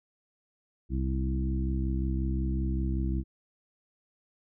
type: harmonic tone with a mistuned harmonic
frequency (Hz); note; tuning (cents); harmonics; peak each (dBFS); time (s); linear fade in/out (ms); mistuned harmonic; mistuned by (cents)
65.41; C2; 0; 1 / 2 / 3 / 4 / 5; -28 / -35 / -35 / -40 / -37; 0.89-3.24; 50; 1; -24
effects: none